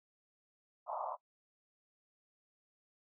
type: band-pass noise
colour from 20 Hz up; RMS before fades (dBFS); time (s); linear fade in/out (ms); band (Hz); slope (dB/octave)
pink; -40; 0.86-1.17; 50; 580 to 1200; 96
effects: noise-tail reverb RT60 0.1 s tail -20 dB re dry